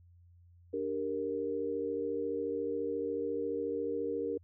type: chord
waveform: sine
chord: G minor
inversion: second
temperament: equal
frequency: 293.7 / 392 / 466.2 Hz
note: D4 / G4 / Bb4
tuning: 0 / 0 / 0 cents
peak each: -39 / -38 / -34 dBFS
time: 0.73-4.38 s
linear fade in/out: 10 ms
effects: added 87 Hz sine -57 dBFS peak until 4.43 s